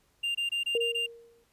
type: tone bursts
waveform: triangle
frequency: 2794 Hz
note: F7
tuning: in tune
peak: -26 dBFS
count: 6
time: 0.23-1.065 s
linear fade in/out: 10 ms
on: 120 ms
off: 23 ms
type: tone with exponential decay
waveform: sine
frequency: 466.2 Hz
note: A#4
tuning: in tune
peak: -24 dBFS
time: 0.75-1.44 s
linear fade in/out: 2 ms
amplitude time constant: 150 ms
effects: pink hiss -69 dBFS RMS until 1.52 s + resampled to 32000 Hz